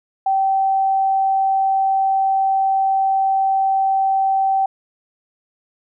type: tone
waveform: sine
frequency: 774 Hz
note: G5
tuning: 22 cents flat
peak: -14 dBFS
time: 0.26-4.66 s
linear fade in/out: 5 ms
effects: none